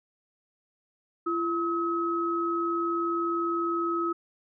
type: tone pair together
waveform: sine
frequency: 339.3 / 1279.8 Hz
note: F4 / D#6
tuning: -50 / +48 cents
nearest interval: octave + major seventh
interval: 2298 cents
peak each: -28 dBFS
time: 1.26-4.13 s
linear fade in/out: 10 ms
effects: none